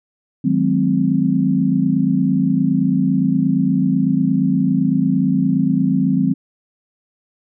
sine chord, Ab dominant seventh, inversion second, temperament equal with one note detuned, 155.56 / 185 / 213.1 / 261.6 Hz, Eb3 / Gb3 / Ab3 / C4, 0 / 0 / +45 / 0 cents, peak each -21 / -18 / -21 / -17 dBFS, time 0.44-6.34 s, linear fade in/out 10 ms, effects none

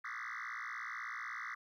sine tone with frequency modulation, 1600 Hz, G6, 35 cents sharp, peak -38 dBFS, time 0.04-1.55 s, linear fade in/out 10 ms, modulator 58.1 Hz, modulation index 7.9, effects tanh soft clip ceiling -39 dBFS + 13-bit

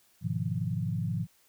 sine chord, F half-diminished seventh, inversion first, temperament equal, 103.83 / 123.47 / 155.56 / 174.61 Hz, Ab2 / Cb3 / Eb3 / F3, 0 / 0 / 0 / 0 cents, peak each -34 dBFS, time 0.21-1.27 s, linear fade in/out 50 ms, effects white hiss -65 dBFS RMS until 1.48 s

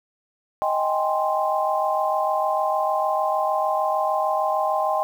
sine chord, Ab major seventh, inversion second, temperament equal with one note detuned, 625.9 / 784 / 830.6 / 1046.5 Hz, Eb5 / G5 / Ab5 / C6, +10 / 0 / 0 / 0 cents, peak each -24 / -24 / -29 / -25 dBFS, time 0.62-5.03 s, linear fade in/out 0 ms, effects 8-bit

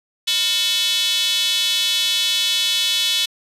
square tone with high-pass filter, 200.9 Hz, G3, 43 cents sharp, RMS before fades -19 dBFS, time 0.27-3.26 s, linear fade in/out 10 ms, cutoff 3400 Hz, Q 4.4, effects resampled to 32000 Hz

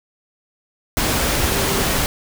sine tone in noise, 392 Hz, G4, in tune, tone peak -27 dBFS, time 1.46-1.82 s, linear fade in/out 0 ms, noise pink, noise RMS -19 dBFS, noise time 0.97-2.06 s, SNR -11 dB, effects none

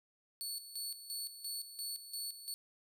20% pulse tone with tremolo, 4435 Hz, C#8, in tune, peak -33 dBFS, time 0.41-2.54 s, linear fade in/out 0 ms, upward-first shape square, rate 2.9 Hz, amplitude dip 70%, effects none

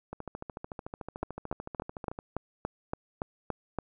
two click trains, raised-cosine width 1 ms, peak -24 / -17 dBFS, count 29 / 10, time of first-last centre 0.13-2.189 / 1.23-3.787 s, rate 13.6 / 3.52 Hz, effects none

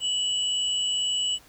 sine tone pair together, 2960 / 7902 Hz, F#7 / B8, 0 / 0 cents, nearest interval octave + perfect fourth, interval 1700 cents, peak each -24 / -31 dBFS, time 0-1.39 s, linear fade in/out 50 ms, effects pink hiss -54 dBFS RMS until 1.48 s

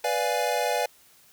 square chord, B diminished seventh, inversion none, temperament equal, 493.9 / 587.3 / 698.5 / 830.6 Hz, B4 / D5 / F5 / Ab5, 0 / 0 / 0 / 0 cents, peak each -30 dBFS, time 0.04-0.86 s, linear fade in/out 5 ms, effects white hiss -57 dBFS RMS until 1.32 s

